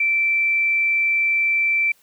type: tone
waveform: sine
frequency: 2336 Hz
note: D7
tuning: 10 cents flat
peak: -16 dBFS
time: 0-1.92 s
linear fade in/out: 5 ms
effects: white hiss -58 dBFS RMS until 2.02 s